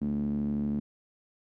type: tone with band-pass filter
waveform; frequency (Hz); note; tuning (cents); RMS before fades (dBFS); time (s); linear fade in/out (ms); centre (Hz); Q
sawtooth; 72.7; D2; -17; -30; 0.01-0.8; 10; 230; 6.8
effects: none